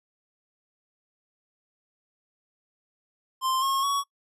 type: tone with pitch steps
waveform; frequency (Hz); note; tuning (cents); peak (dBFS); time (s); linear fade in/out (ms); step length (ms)
square; 1046.5 / 1082.8 / 1120.3; C6 / C#6 / C#6; 0 / -41 / +18; -24; 3.41-4.04; 50; 210
effects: noise-tail reverb RT60 0.1 s tail -23 dB re dry + resampled to 32000 Hz